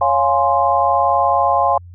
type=chord; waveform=sine; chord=Db major seventh; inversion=none; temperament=equal; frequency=554.4 / 698.5 / 830.6 / 1046.5 Hz; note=Db5 / F5 / Ab5 / C6; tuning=0 / 0 / 0 / 0 cents; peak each=-20 / -17 / -17 / -17 dBFS; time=0.01-1.78 s; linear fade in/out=5 ms; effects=added 88 Hz sine -35 dBFS peak until 1.94 s